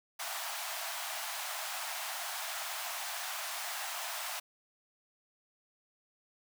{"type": "high-pass noise", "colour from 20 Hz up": "pink", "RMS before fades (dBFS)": -39, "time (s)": [0.19, 4.4], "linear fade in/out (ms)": 10, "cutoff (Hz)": 630, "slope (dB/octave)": 96, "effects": []}